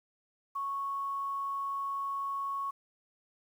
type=tone; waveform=sine; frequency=1106 Hz; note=C#6; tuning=4 cents flat; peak=-32 dBFS; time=0.55-2.71 s; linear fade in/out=10 ms; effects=10-bit